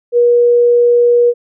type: tone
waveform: sine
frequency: 480 Hz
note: B4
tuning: 49 cents flat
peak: -6 dBFS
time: 0.12-1.34 s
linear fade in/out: 50 ms
effects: none

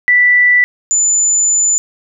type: tone pair in turn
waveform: sine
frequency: 1971 / 7024 Hz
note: B6 / A8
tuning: -4 / -4 cents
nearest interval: octave + minor seventh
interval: 2200 cents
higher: second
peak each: -6 / -9 dBFS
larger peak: first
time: 0.08-0.64 / 0.91-1.78 s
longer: second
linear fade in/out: 0 ms
effects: none

